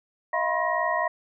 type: tone cluster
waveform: sine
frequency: 634 / 696 / 982 / 1066 / 1883 Hz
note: D#5 / F5 / B5 / C6 / A#6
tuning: +32 / -6 / -10 / +32 / +17 cents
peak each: -29 dBFS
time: 0.33-1.08 s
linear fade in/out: 5 ms
effects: none